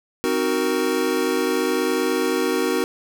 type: chord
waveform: square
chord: C half-diminished seventh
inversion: none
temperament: equal with one note detuned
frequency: 261.6 / 311.1 / 371.9 / 466.2 Hz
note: C4 / Eb4 / Gb4 / Bb4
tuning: 0 / 0 / +9 / 0 cents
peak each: -27 / -27 / -24 / -25 dBFS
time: 0.24-2.84 s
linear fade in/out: 0 ms
effects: none